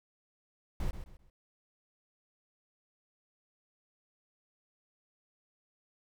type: noise with echo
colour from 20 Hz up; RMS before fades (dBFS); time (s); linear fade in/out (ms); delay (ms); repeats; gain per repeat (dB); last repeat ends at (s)
brown; -32; 0.8-0.91; 2; 130; 3; -10; 1.3
effects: none